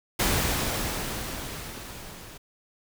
pink noise with level ramp, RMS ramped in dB -23 to -45 dBFS, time 0.19-2.38 s, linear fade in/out 10 ms, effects none

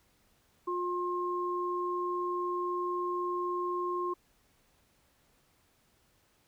sine tone pair together, 355.7 / 1066 Hz, F4 / C6, +32 / +32 cents, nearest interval octave + perfect fifth, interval 1900 cents, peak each -33 / -33 dBFS, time 0.67-4.14 s, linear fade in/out 10 ms, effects pink hiss -69 dBFS RMS until 6.47 s

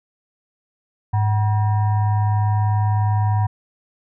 sine tone with frequency modulation, 103.83 Hz, G#2, in tune, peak -15 dBFS, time 1.13-3.47 s, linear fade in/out 10 ms, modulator 857 Hz, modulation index 0.48, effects none

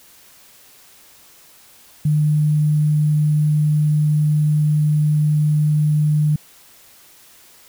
sine tone with sample-and-hold, 150.9 Hz, D3, 47 cents sharp, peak -13 dBFS, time 2.05-6.36 s, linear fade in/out 5 ms, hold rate 11025 Hz, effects white hiss -48 dBFS RMS until 7.68 s

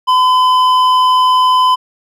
sine tone with hard clipping, 1014 Hz, B5, 45 cents sharp, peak -9 dBFS, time 0.07-1.76 s, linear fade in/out 20 ms, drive 8 dB, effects none

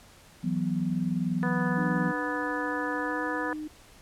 sine chord, E suspended second, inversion none, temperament equal, 164.81 / 185 / 246.9 Hz, E3 / F#3 / B3, 0 / 0 / 0 cents, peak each -30 / -29 / -31 dBFS, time 0.43-2.12 s, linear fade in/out 20 ms
harmonic tone, 246.9 Hz, B3, in tune, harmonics 2 / 3 / 4 / 5 / 6 / 7, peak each -35 / -39 / -35 / -39 / -38 / -34 dBFS, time 1.43-3.53 s, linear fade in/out 0 ms
sine tone with pitch glide, 297.8 to 305.8 Hz, D4 to D#4, +24 to -30 cents, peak -33 dBFS, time 1.77-3.68 s, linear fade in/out 10 ms, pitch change +46 cents, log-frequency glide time 2.97-3.22 s
effects pink hiss -54 dBFS RMS until 4.01 s + low-pass 12000 Hz 12 dB/octave

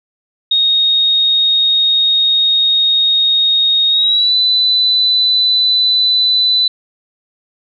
sine tone with pitch glide, 3729 to 3997 Hz, A#7 to B7, 0 to +20 cents, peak -9 dBFS, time 0.51-6.68 s, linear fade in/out 5 ms, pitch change +120 cents, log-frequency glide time 3.89-4.35 s, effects none

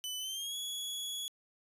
sawtooth tone with pitch glide, 3000 to 3367 Hz, F#7 to G#7, +23 to +23 cents, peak -34 dBFS, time 0.04-1.28 s, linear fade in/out 0 ms, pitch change +200 cents, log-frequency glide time 0.19-0.56 s, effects resampled to 32000 Hz + 12-bit

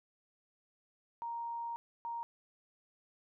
sine tone bursts at uneven times, 934 Hz, A#5, 3 cents sharp, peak -37 dBFS, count 2, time 1.22-1.76 / 2.05-2.23 s, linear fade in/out 0 ms, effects none

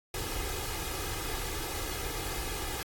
pink noise with comb filter, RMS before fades -35 dBFS, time 0.14-2.83 s, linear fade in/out 2 ms, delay 2.4 ms, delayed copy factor +0.7, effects AAC 64 kbps

